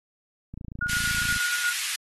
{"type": "click train", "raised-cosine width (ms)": 5, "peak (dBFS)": -25, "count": 24, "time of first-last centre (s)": [0.54, 1.361], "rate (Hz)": 28}
{"type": "tone with tremolo", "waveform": "sine", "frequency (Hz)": 1439, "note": "F#6", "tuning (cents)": -49, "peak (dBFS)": -24, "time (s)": [0.81, 1.73], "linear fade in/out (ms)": 5, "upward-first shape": "square", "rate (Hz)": 8.4, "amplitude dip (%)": 40}
{"type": "high-pass noise", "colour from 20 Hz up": "pink", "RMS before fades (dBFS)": -30, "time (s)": [0.89, 1.96], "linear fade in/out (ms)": 5, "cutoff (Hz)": 1700, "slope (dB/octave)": 24}
{"effects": ["AAC 32 kbps"]}